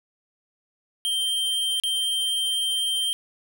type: tone with dropouts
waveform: square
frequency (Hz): 3148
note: G7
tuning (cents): +7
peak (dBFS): -23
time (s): 1.05-3.13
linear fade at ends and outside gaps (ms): 0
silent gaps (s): 1.799-1.836
effects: 10-bit